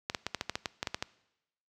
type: clicks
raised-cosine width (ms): 0.2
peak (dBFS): -14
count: 12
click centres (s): 0.099 / 0.148 / 0.266 / 0.347 / 0.411 / 0.496 / 0.555 / 0.658 / 0.829 / 0.872 / 0.945 / 1.025
effects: noise-tail reverb RT60 0.9 s tail -21 dB re dry + high-pass 60 Hz 12 dB/octave